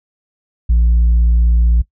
triangle tone with tanh clipping, 57.9 Hz, A#1, 11 cents flat, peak -9 dBFS, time 0.69-1.82 s, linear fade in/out 10 ms, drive 7 dB, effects noise-tail reverb RT60 0.1 s tail -19 dB re dry

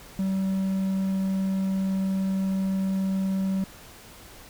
triangle tone, 191.7 Hz, G3, 38 cents flat, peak -21 dBFS, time 0.19-3.64 s, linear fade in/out 2 ms, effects pink hiss -47 dBFS RMS until 4.49 s

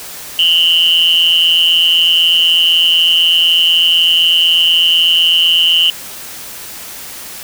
sine tone with amplitude modulation, 2960 Hz, F#7, in tune, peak -3 dBFS, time 0.39-5.9 s, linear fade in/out 2 ms, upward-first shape sine, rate 168 Hz, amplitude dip 100%, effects white hiss -29 dBFS RMS until 7.43 s

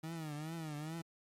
30% pulse tone with vibrato, 156.5 Hz, D#3, 10 cents sharp, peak -38 dBFS, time 0.03-1.02 s, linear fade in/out 10 ms, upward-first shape triangle, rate 2.4 Hz, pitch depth 130 cents each way, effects MP3 64 kbps

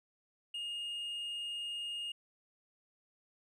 triangle tone with tanh clipping, 2845 Hz, F7, 31 cents sharp, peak -38 dBFS, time 0.54-2.12 s, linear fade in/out 5 ms, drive 7 dB, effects none

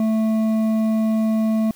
triangle tone with hard clipping, 220 Hz, A3, in tune, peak -18 dBFS, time 0-1.71 s, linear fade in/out 2 ms, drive 11 dB, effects white hiss -49 dBFS RMS until 1.75 s

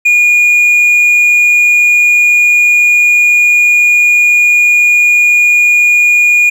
triangle tone, 2438 Hz, D#7, 36 cents flat, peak -3 dBFS, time 0.05-6.5 s, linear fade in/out 10 ms, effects none

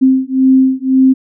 sine beating tone pair, 261.6 / 263.5 Hz, C4 / C4, 0 / +12 cents, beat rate 1.9 Hz, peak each -10 dBFS, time 0.01-1.14 s, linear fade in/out 20 ms, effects none

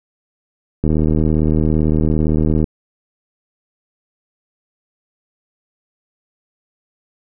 click train, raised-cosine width 3 ms, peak -4 dBFS, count 141, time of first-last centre 0.84-2.642 s, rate 77.7 Hz, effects none

